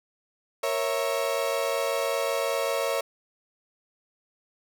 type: chord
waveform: 35% pulse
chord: A# diminished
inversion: none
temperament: equal with one note detuned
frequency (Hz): 466.2 / 551.5 / 659.3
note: A#4 / C#5 / E5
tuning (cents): 0 / -9 / 0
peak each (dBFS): -29 / -26 / -29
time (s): 0.63-3.01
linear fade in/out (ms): 5
effects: none